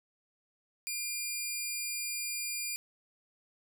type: tone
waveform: 10% pulse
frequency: 2400 Hz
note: D7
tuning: 37 cents sharp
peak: -25 dBFS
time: 0.87-2.76 s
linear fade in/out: 0 ms
effects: none